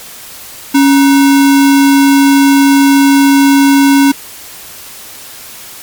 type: tone with sample-and-hold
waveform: sine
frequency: 277.2 Hz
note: C#4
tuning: in tune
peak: -3 dBFS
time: 0.74-4.12 s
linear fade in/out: 10 ms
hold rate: 1225 Hz
effects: white hiss -30 dBFS RMS until 5.82 s + MP3 96 kbps